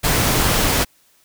pink noise, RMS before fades -17 dBFS, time 0.03-0.85 s, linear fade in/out 20 ms, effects white hiss -57 dBFS RMS until 1.24 s

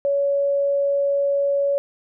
sine tone, 562 Hz, C#5, 24 cents sharp, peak -17 dBFS, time 0.05-1.78 s, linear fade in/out 0 ms, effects none

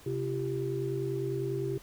sine tone cluster, 131.6 / 343.4 / 393.4 Hz, C3 / F4 / G4, +10 / -29 / +6 cents, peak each -34 / -36 / -33 dBFS, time 0.06-1.78 s, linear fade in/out 5 ms, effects pink hiss -54 dBFS RMS until 1.82 s

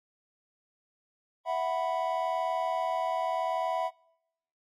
triangle chord, E suspended second, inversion none, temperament equal, 659.3 / 740 / 987.8 Hz, E5 / F#5 / B5, 0 / 0 / 0 cents, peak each -29 / -30 / -31 dBFS, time 1.45-3.91 s, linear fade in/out 50 ms, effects noise-tail reverb RT60 0.8 s tail -25 dB re dry + AAC 64 kbps

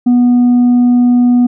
triangle tone with tanh clipping, 244.7 Hz, B3, 16 cents flat, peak -6 dBFS, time 0.06-1.47 s, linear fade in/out 10 ms, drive 7 dB, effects none

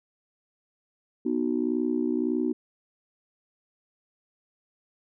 sine chord, B major, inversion none, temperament just, 246.9 / 308.7 / 370.4 Hz, B3 / D#4 / F#4, 0 / -14 / +2 cents, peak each -27 / -27 / -29 dBFS, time 1.25-2.53 s, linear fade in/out 10 ms, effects tanh soft clip ceiling -14 dBFS

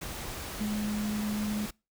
sine tone in noise, 210.5 Hz, G#3, 24 cents sharp, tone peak -29 dBFS, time 0.6-1.66 s, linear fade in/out 10 ms, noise pink, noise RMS -39 dBFS, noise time 0.01-1.71 s, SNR +7 dB, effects noise-tail reverb RT60 0.3 s tail -26 dB re dry

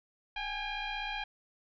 sine tone with frequency modulation, 784 Hz, G5, in tune, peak -34 dBFS, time 0.36-1.24 s, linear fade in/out 5 ms, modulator 812 Hz, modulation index 3.3, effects none

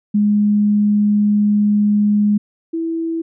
sine tone pair in turn, 207.6 / 328.9 Hz, G#3 / E4, 0 / -4 cents, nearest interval minor sixth, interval 796 cents, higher second, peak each -11 / -18 dBFS, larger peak first, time 0.14-2.38 / 2.73-3.22 s, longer first, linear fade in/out 10 ms, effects none

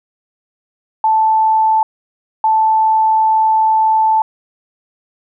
sine tone pair in turn, 878 / 878 Hz, A5 / A5, -4 / -4 cents, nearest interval unison, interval 0 cents, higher neither, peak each -9 dBFS, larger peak neither, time 1.04-1.83 / 2.44-4.22 s, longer second, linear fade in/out 2 ms, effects none

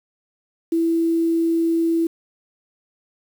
sine tone with quantisation, 331.2 Hz, E4, 8 cents sharp, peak -16 dBFS, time 0.72-2.07 s, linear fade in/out 5 ms, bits 7, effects none

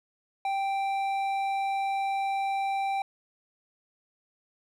sine tone with hard clipping, 784 Hz, G5, in tune, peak -28 dBFS, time 0.45-3.02 s, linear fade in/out 2 ms, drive 8 dB, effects none

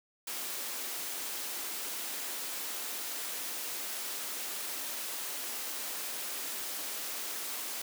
white high-pass noise, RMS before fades -38 dBFS, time 0.27-7.82 s, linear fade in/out 5 ms, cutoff 230 Hz, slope 24 dB/octave, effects none

